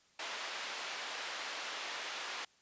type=band-pass noise; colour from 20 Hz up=white; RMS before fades=-42 dBFS; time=0.19-2.45 s; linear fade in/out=5 ms; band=540 to 3500 Hz; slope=12 dB/octave; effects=white hiss -68 dBFS RMS until 2.61 s + resampled to 16000 Hz